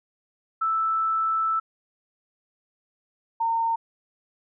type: tone pair in turn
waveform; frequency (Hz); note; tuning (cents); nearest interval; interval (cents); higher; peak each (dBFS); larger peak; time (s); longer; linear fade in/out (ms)
sine; 1318.5 / 914.2; E6 / A#5; 0 / -34; tritone; 634; first; -21; neither; 0.61-1.6 / 3.4-3.76; first; 10
effects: none